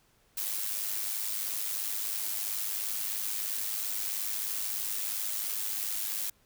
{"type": "noise with amplitude modulation", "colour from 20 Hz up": "blue", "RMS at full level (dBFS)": -31, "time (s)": [0.37, 6.3], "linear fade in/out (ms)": 5, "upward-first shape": "sine", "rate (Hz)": 103, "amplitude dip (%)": 55, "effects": ["pink hiss -67 dBFS RMS until 6.45 s"]}